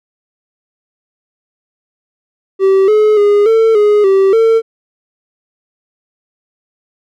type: tone with pitch steps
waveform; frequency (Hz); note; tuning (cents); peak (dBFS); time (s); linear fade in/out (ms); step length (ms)
triangle; 385.9 / 426.8 / 410.7 / 448.4 / 416.8 / 387.4 / 451.1; G4 / G#4 / G#4 / A4 / G#4 / G4 / A4; -27 / +47 / -19 / +33 / +6 / -20 / +43; -4; 2.59-4.62; 50; 290
effects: none